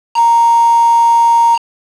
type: tone with quantisation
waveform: sine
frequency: 931 Hz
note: A#5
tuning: 2 cents flat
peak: -6 dBFS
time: 0.14-1.59 s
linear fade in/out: 50 ms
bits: 3
effects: low-pass 5000 Hz 12 dB/octave